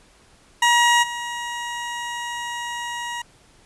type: tone with level steps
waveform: 20% pulse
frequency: 953 Hz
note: A#5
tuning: 38 cents sharp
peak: -9 / -22 dBFS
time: 0.62-3.22 s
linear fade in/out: 5 ms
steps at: 1.02 s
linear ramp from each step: 20 ms
effects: pink hiss -54 dBFS RMS until 3.65 s + resampled to 24000 Hz